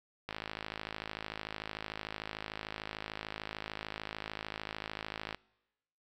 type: click train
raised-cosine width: 0.3 ms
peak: -22 dBFS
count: 271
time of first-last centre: 0.29-5.346 s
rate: 53.4 Hz
effects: noise-tail reverb RT60 1.0 s tail -24 dB re dry